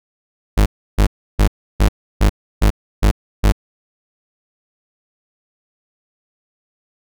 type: tone bursts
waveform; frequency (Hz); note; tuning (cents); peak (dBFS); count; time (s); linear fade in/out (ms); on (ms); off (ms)
40% pulse; 51.4; G#1; -17; -8; 8; 0.57-3.522; 10; 89; 320
effects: none